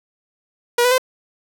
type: tone with pitch steps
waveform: sawtooth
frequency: 480 / 496.9 / 514.5 Hz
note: B4 / B4 / C5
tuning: -49 / +11 / -29 cents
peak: -9 dBFS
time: 0.78-0.981 s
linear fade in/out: 5 ms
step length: 67 ms
effects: none